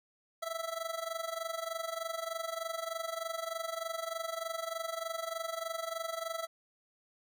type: tone with amplitude modulation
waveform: 25% pulse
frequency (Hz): 659.3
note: E5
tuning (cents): 0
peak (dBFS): -29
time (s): 0.42-6.47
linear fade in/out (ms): 10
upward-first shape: sine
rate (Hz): 23.3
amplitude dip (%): 80
effects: none